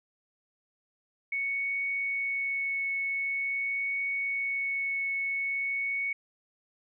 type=tone with vibrato; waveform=sine; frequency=2217 Hz; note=C#7; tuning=in tune; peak=-28 dBFS; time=1.32-6.13 s; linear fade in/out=5 ms; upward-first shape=triangle; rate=0.46 Hz; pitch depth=8 cents each way; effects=none